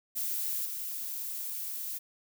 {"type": "noise with level steps", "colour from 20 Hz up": "violet", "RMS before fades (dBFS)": [-33, -37], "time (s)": [0.15, 1.99], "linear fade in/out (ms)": 20, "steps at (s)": 0.65, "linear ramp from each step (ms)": 5, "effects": []}